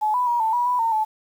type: tone with pitch steps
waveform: sine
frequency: 855 / 991 / 955 / 887 / 969 / 988 / 910 / 867 Hz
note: A5 / B5 / A#5 / A5 / B5 / B5 / A#5 / A5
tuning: -50 / +6 / +42 / +14 / -33 / 0 / -42 / -26 cents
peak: -18 dBFS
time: 0.01-1.05 s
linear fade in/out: 20 ms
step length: 130 ms
effects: 8-bit